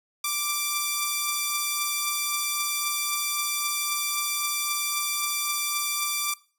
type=beating tone pair; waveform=5% pulse; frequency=1174.7 / 1178.5 Hz; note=D6 / D6; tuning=0 / +6 cents; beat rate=3.8 Hz; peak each=-14 / -22 dBFS; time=0.24-6.34 s; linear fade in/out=5 ms; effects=noise-tail reverb RT60 0.4 s tail -20 dB re dry